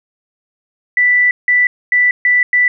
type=tone bursts at uneven times; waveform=sine; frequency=1975.5 Hz; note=B6; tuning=in tune; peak=-8 dBFS; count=5; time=0.97-1.31 / 1.48-1.67 / 1.92-2.11 / 2.25-2.43 / 2.53-2.68 s; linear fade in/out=2 ms; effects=none